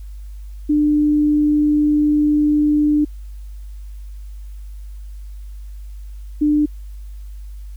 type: tone pair in turn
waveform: sine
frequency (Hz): 298 / 298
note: D4 / D4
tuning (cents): +25 / +25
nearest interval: unison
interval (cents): 0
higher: neither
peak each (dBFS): -12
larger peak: neither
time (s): 0.69-3.05 / 6.41-6.66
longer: first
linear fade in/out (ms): 10
effects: added 50 Hz sine -30 dBFS peak until 7.76 s + white hiss -57 dBFS RMS until 7.76 s